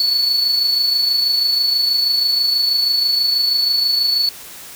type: tone with amplitude modulation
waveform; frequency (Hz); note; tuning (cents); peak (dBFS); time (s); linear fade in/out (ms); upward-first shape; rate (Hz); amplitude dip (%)
triangle; 4435; C#8; 0; -10; 0-4.29; 2; sine; 26.2; 45
effects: tanh soft clip ceiling -6 dBFS + white hiss -36 dBFS RMS until 4.75 s

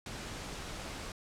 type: noise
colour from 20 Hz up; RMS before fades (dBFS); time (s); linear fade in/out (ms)
pink; -42; 0.06-1.12; 2
effects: low-pass 8000 Hz 12 dB/octave

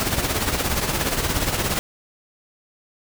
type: noise with tremolo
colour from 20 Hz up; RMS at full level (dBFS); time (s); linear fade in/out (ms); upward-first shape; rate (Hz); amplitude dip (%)
pink; -20; 0-1.79; 0; triangle; 17; 65
effects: none

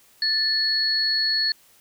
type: tone pair together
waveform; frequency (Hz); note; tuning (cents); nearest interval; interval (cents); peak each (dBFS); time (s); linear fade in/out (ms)
sine; 1760 / 4363; A6 / C#8; 0 / -28; octave + major third; 1572; -27 / -20; 0.22-1.52; 2
effects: white hiss -56 dBFS RMS until 1.8 s

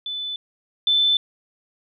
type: tone pair in turn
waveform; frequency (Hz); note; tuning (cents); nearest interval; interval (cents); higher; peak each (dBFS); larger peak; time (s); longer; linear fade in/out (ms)
sine; 3500 / 3524; A7 / A7; -10 / +2; unison; 12; second; -26 / -15; second; 0.06-0.36 / 0.87-1.17; neither; 2
effects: none

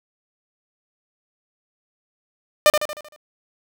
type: tone with echo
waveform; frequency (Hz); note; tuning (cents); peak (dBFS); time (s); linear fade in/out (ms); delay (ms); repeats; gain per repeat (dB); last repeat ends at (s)
sawtooth; 602; D5; +43; -6; 2.66-2.7; 0; 77; 6; -6; 3.162
effects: none

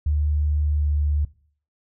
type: tone with pitch glide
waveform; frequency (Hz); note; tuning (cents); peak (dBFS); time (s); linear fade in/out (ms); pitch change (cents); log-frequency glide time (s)
sine; 74.5 to 73.69; D2 to D2; +25 to +6; -18; 0.06-1.25; 5; -19; 0.74-0.86
effects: noise-tail reverb RT60 0.5 s tail -20 dB re dry

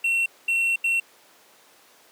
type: tone bursts at uneven times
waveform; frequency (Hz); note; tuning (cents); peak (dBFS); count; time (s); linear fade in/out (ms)
triangle; 2718; F7; -48; -18; 3; 0.04-0.26 / 0.48-0.76 / 0.84-1; 5
effects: pink hiss -54 dBFS RMS until 2.11 s + high-pass 400 Hz 12 dB/octave

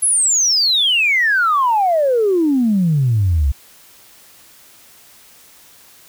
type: exponential sweep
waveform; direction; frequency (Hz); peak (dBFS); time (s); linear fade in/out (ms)
sine; down; 11175 to 64.7; -11; 0.02-3.52; 10
effects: tanh soft clip ceiling -7 dBFS + white hiss -46 dBFS RMS until 6.08 s

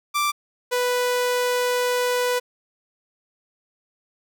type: tone pair in turn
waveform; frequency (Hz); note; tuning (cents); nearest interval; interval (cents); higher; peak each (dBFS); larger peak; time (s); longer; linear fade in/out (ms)
sawtooth; 1174.7 / 493.9; D6 / B4; 0 / 0; octave + minor third; 1500; first; -16; neither; 0.14-0.32 / 0.71-2.4; second; 20
effects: none

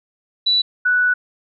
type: tone pair in turn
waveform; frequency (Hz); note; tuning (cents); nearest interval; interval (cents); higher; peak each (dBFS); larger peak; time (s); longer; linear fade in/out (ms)
sine; 3951 / 1480; B7 / F#6; 0 / 0; octave + perfect fourth; 1700; first; -13; neither; 0.46-0.62 / 0.85-1.14; second; 10
effects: none

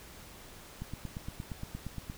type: click train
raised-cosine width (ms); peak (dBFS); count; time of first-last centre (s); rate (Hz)
5; -26; 12; 0.82-2.099; 8.6
effects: pink hiss -51 dBFS RMS until 2.17 s

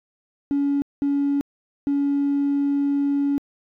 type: tone bursts at uneven times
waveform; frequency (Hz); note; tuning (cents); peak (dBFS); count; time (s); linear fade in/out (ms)
triangle; 282.4; C#4; +32; -15; 3; 0.51-0.82 / 1.02-1.41 / 1.87-3.38; 0
effects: tanh soft clip ceiling -15 dBFS

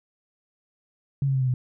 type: tone with pitch steps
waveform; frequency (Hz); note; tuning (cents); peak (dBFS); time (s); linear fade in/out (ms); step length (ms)
sine; 138.59 / 135.27 / 132.03 / 128.86 / 125.77; C#3 / C#3 / C3 / C3 / B2; 0 / -42 / +16 / -26 / +32; -20; 1.22-1.54; 2; 64
effects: none

